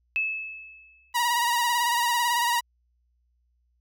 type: tone with exponential decay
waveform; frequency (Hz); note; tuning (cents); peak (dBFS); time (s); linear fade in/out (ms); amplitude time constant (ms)
sine; 2605; E7; -21; -21; 0.16-1.13; 0; 210
type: tone with vibrato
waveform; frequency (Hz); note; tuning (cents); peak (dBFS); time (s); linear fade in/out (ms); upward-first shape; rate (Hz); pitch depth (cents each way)
sawtooth; 954; A#5; +40; -18; 1.14-2.61; 20; sine; 18; 46
effects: added 60 Hz sine -66 dBFS peak until 3.8 s